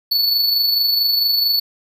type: tone with amplitude modulation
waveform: square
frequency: 4444 Hz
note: C#8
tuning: 4 cents sharp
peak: -13 dBFS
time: 0.11-1.6 s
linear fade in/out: 10 ms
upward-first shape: sine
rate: 24.5 Hz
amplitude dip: 40%
effects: 9-bit